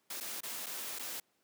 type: noise with dropouts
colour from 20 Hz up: white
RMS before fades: -41 dBFS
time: 0.1-1.2 s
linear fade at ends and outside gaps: 5 ms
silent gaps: 0.202-0.207 / 0.407-0.432 / 0.662-0.665 / 0.988-0.993 s
effects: pink hiss -75 dBFS RMS until 1.43 s + high-pass 200 Hz 12 dB/octave